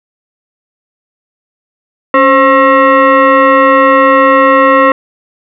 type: tone with frequency modulation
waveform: sine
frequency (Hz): 277.2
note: C#4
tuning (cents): 0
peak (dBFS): -3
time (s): 2.14-4.92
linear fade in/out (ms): 2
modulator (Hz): 805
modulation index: 1.8
effects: none